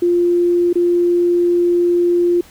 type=tone with dropouts; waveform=sine; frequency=349.2 Hz; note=F4; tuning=in tune; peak=-11 dBFS; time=0.02-2.41 s; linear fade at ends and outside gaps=5 ms; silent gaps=0.73-0.755 s; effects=pink hiss -45 dBFS RMS until 2.5 s